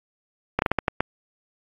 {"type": "slowing click train", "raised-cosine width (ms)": 0.5, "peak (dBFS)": -5, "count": 7, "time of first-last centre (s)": [0.59, 1.006], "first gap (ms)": 31, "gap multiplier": 1.32, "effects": ["AAC 32 kbps"]}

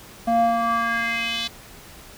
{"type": "tone with band-pass filter sweep", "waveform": "square", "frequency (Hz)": 231.3, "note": "A#3", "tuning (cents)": -13, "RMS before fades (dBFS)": -22, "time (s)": [0.27, 1.48], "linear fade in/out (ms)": 10, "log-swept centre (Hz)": [560, 3800], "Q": 3.4, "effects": ["pink hiss -44 dBFS RMS until 2.17 s"]}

